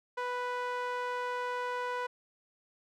sawtooth tone with band-pass filter, 493.9 Hz, B4, in tune, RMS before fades -35 dBFS, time 0.17-2.07 s, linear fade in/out 10 ms, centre 1100 Hz, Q 1.3, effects none

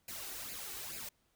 white noise with flanger, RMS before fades -44 dBFS, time 0.08-1.09 s, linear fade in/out 5 ms, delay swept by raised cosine 0.42 to 2.72 ms, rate 2.3 Hz, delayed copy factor +0.65, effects pink hiss -75 dBFS RMS until 1.35 s

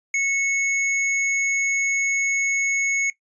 square tone, 2200 Hz, C#7, 14 cents flat, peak -20 dBFS, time 0.14-3.1 s, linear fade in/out 2 ms, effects noise-tail reverb RT60 0.1 s tail -17 dB re dry + resampled to 22050 Hz

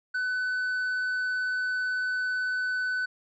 triangle tone with tanh clipping, 1503 Hz, F#6, 27 cents sharp, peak -27 dBFS, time 0.14-3.06 s, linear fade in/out 10 ms, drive 8 dB, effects none

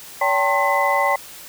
sine tone cluster, 569 / 785 / 899 / 1069 / 2013 Hz, C#5 / G5 / A5 / C6 / B6, +45 / +2 / +37 / +37 / +33 cents, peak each -22 dBFS, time 0.21-1.16 s, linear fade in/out 5 ms, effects white hiss -39 dBFS RMS until 1.48 s

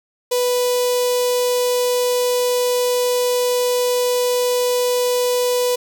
sawtooth tone with notch filter, 493.9 Hz, B4, in tune, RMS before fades -18 dBFS, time 0.31-5.76 s, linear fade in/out 10 ms, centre 1600 Hz, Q 0.54, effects none

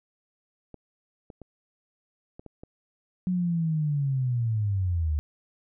clicks, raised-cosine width 2 ms, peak -29 dBFS, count 6, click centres 0.743 / 1.302 / 1.417 / 2.395 / 2.463 / 2.635 s
sine linear sweep, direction down, 184.9 to 72.2 Hz, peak -23 dBFS, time 3.27-5.19 s, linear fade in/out 0 ms
effects none

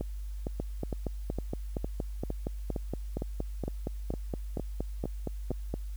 two click trains, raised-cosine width 2 ms, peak -20 / -19 dBFS, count 13 / 23, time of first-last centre 0.01-5.515 / 0.6-5.74 s, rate 2.18 / 4.28 Hz, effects added 50 Hz sine -35 dBFS peak until 5.96 s + white hiss -61 dBFS RMS until 5.96 s

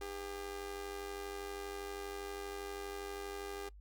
sawtooth tone with amplitude modulation, 401.4 Hz, G4, 41 cents sharp, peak -35 dBFS, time 0.01-3.69 s, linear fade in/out 5 ms, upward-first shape sine, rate 92.5 Hz, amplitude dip 70%, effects noise-tail reverb RT60 0.1 s tail -21 dB re dry + added 50 Hz sine -52 dBFS peak until 3.8 s

